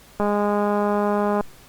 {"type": "click train", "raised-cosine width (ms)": 1, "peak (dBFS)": -9, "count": 250, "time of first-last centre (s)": [0.2, 1.409], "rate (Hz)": 206, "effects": ["pink hiss -49 dBFS RMS until 1.68 s", "Opus 48 kbps"]}